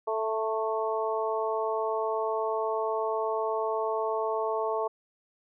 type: harmonic tone with a mistuned harmonic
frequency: 220 Hz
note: A3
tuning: in tune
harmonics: 2 / 3 / 4 / 5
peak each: -30 / -32 / -33 / -34 dBFS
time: 0.07-4.88 s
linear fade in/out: 10 ms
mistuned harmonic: 4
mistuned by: +16 cents
effects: none